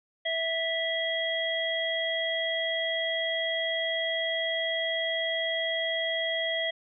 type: harmonic tone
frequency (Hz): 656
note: E5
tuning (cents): -9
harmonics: 1 / 3 / 5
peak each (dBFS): -31 / -31 / -31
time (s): 0.25-6.71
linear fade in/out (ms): 10
effects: none